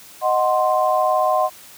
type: chord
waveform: sine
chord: C diminished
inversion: first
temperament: equal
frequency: 622.3 / 740 / 1046.5 Hz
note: Eb5 / Gb5 / C6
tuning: 0 / 0 / 0 cents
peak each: -19 / -19 / -20 dBFS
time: 0.21-1.5 s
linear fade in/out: 50 ms
effects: white hiss -43 dBFS RMS until 1.77 s + high-pass 60 Hz 12 dB/octave